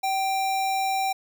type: tone with sample-and-hold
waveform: sine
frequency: 772 Hz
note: G5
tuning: 27 cents flat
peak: -22 dBFS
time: 0.03-1.13 s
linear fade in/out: 10 ms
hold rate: 3150 Hz
effects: none